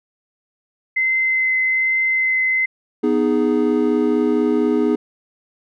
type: tone with vibrato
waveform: sine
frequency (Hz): 2059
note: C7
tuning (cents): -28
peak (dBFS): -15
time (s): 0.96-2.66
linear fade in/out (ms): 10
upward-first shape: triangle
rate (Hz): 1.2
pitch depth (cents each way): 9
type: chord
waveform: triangle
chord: G# minor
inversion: first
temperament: equal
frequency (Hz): 246.9 / 311.1 / 415.3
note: B3 / D#4 / G#4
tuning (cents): 0 / 0 / 0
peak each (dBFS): -17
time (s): 3.03-4.96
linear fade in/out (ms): 10
effects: none